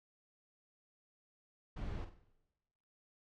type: noise with echo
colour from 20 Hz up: brown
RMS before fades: -42 dBFS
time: 1.76-2.05 s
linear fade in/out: 10 ms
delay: 47 ms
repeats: 4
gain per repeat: -9 dB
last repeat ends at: 2.238 s
effects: noise-tail reverb RT60 1.0 s tail -17 dB re dry + low-pass 4000 Hz 12 dB/octave

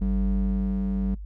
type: ring-modulated tone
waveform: triangle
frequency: 121.7 Hz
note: B2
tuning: 25 cents flat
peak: -17 dBFS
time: 0.01-1.15 s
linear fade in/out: 10 ms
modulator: 70.8 Hz
effects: noise-tail reverb RT60 0.1 s tail -24 dB re dry + added 50 Hz sine -34 dBFS peak until 1.25 s

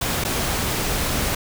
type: noise with dropouts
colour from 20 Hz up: pink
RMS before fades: -23 dBFS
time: 0.01-1.35 s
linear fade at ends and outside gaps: 5 ms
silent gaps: 0.24-0.248 s
effects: none

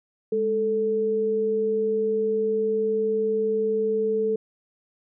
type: tone pair together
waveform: sine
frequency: 207.7 / 440.1 Hz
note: G#3 / A4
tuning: 0 / 0 cents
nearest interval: octave + minor second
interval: 1300 cents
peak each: -31 / -21 dBFS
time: 0.32-4.36 s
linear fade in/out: 5 ms
effects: none

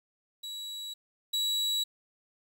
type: tone pair in turn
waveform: 40% pulse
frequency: 3900 / 3900 Hz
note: B7 / B7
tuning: -23 / -23 cents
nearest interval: unison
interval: 0 cents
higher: neither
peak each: -36 / -26 dBFS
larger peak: second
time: 0.43-0.94 / 1.33-1.84 s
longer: neither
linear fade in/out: 10 ms
effects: 10-bit

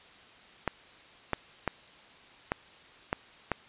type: clicks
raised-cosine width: 0.5 ms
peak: -12 dBFS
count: 6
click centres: 0.677 / 1.333 / 1.677 / 2.519 / 3.129 / 3.517 s
effects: white hiss -54 dBFS RMS until 3.68 s + resampled to 8000 Hz

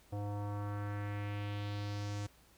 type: tone with low-pass filter sweep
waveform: square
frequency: 102.6 Hz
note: G#2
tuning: 21 cents flat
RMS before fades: -39 dBFS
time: 0.12-2.27 s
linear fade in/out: 10 ms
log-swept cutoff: 680 to 7200 Hz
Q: 2
effects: added 60 Hz sine -68 dBFS peak until 2.57 s + pink hiss -65 dBFS RMS until 2.57 s

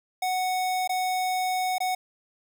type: tone with dropouts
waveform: square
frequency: 740 Hz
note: F#5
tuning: in tune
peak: -25 dBFS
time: 0.22-1.95 s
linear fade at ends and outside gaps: 5 ms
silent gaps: 0.876-0.893 / 1.783-1.803 s
effects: 10-bit

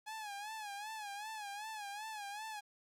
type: tone with vibrato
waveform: sawtooth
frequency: 840 Hz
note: G#5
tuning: 19 cents sharp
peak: -39 dBFS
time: 0.06-2.61 s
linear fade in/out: 20 ms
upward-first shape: sine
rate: 2.6 Hz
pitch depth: 89 cents each way
effects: low-pass 12000 Hz 12 dB/octave + 12-bit

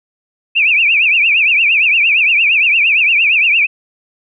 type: tone with vibrato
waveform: sine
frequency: 2530 Hz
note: D#7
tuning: 28 cents sharp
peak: -8 dBFS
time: 0.55-3.67 s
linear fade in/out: 20 ms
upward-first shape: triangle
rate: 8.7 Hz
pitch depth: 200 cents each way
effects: none

